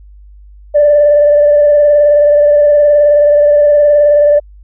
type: tone with vibrato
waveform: sine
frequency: 587.3 Hz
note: D5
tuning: in tune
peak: -3 dBFS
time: 0.74-4.4 s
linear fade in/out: 20 ms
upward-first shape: sine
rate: 19 Hz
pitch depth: 26 cents each way
effects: tanh soft clip ceiling 0 dBFS + added 50 Hz sine -34 dBFS peak until 4.63 s